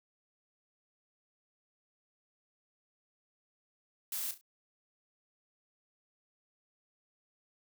blue noise with echo, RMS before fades -37 dBFS, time 4.12-4.31 s, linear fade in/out 2 ms, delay 34 ms, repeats 3, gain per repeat -10 dB, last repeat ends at 4.412 s, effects none

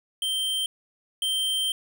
square tone pair in turn, 3136 / 3136 Hz, G7 / G7, 0 / 0 cents, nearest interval unison, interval 0 cents, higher neither, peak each -25 / -24 dBFS, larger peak second, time 0.22-0.66 / 1.22-1.72 s, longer second, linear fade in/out 2 ms, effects none

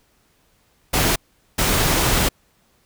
pink noise bursts at uneven times, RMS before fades -18 dBFS, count 2, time 0.93-1.16 / 1.58-2.29 s, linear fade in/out 10 ms, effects pink hiss -61 dBFS RMS until 2.85 s

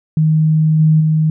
sine tone with level steps, 156.5 Hz, D#3, 10 cents sharp, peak -9 / -7 / -10 dBFS, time 0.17-1.3 s, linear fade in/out 2 ms, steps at 0.79 / 1 s, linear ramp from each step 10 ms, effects none

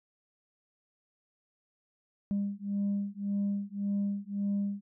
sine beating tone pair, 200.2 / 202 Hz, G3 / G#3, +37 / -48 cents, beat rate 1.8 Hz, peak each -31 dBFS, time 2.31-4.81 s, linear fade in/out 0 ms, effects tanh soft clip ceiling -25 dBFS

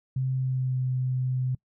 sine tone with pitch glide, 130.81 to 128.27 Hz, C3 to C3, 0 to -34 cents, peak -24 dBFS, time 0.16-1.55 s, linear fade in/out 5 ms, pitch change -34 cents, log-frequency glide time 0.33-0.8 s, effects noise-tail reverb RT60 0.1 s tail -24 dB re dry

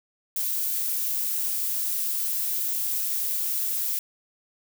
violet noise, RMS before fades -27 dBFS, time 0.36-3.99 s, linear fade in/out 2 ms, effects none

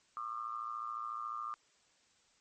sine tone with amplitude modulation, 1206 Hz, D6, 46 cents sharp, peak -34 dBFS, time 0.17-1.54 s, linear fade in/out 0 ms, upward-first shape sine, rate 114 Hz, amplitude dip 85%, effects white hiss -70 dBFS RMS until 2.4 s + MP3 32 kbps

